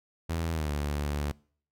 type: tone with pitch glide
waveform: sawtooth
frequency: 82.41 to 73 Hz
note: E2 to D2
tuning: 0 to -10 cents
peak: -25 dBFS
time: 0.29-1.32 s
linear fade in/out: 10 ms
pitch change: -210 cents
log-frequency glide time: 0.52-0.7 s
effects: noise-tail reverb RT60 0.5 s tail -24 dB re dry